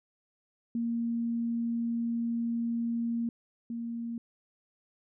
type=tone pair in turn; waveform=sine; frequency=233.1 / 233.1 Hz; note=A#3 / A#3; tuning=0 / 0 cents; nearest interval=unison; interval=0 cents; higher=neither; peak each=-28 / -33 dBFS; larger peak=first; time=0.75-3.29 / 3.7-4.18 s; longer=first; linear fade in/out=2 ms; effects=none